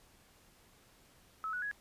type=tone with pitch steps; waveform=sine; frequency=1296 / 1471.6 / 1671 Hz; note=E6 / F#6 / G#6; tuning=-30 / -10 / +10 cents; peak=-35 dBFS; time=1.44-1.713 s; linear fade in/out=0 ms; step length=91 ms; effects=pink hiss -64 dBFS RMS until 1.8 s + resampled to 32000 Hz